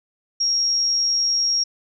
sine tone with amplitude modulation, 5590 Hz, F8, 1 cent sharp, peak -16 dBFS, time 0.4-1.64 s, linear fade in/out 10 ms, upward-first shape sine, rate 80.1 Hz, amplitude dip 25%, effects none

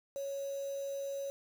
sine tone with quantisation, 554 Hz, C#5, 1 cent flat, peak -36 dBFS, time 0.16-1.3 s, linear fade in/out 0 ms, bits 8, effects none

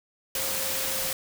sine tone in noise, 531 Hz, C5, 25 cents sharp, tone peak -38 dBFS, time 0.35-1.13 s, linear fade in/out 2 ms, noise white, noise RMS -29 dBFS, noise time 0.35-1.13 s, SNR -12 dB, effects none

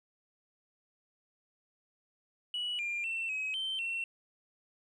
sine tone with pitch steps, 2936 / 2395 / 2691 / 2546 / 3107 / 2712 Hz, F#7 / D7 / E7 / D#7 / G7 / E7, -14 / +33 / +35 / +39 / -16 / +49 cents, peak -31 dBFS, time 2.54-4.04 s, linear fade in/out 2 ms, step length 250 ms, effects tanh soft clip ceiling -30 dBFS + 12-bit

